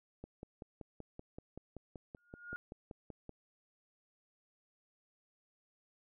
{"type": "click train", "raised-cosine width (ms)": 2, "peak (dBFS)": -33, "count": 17, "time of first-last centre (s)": [0.24, 3.293], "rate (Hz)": 5.24}
{"type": "tone with exponential growth", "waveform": "sine", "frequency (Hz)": 1428, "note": "F6", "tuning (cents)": 38, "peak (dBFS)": -38, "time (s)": [2.17, 2.56], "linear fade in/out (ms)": 0, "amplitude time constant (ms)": 83}
{"effects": []}